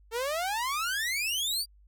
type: exponential sweep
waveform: sawtooth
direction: up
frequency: 440 to 4800 Hz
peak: -25 dBFS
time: 0.11-1.66 s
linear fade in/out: 50 ms
effects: added 50 Hz sine -55 dBFS peak until 1.87 s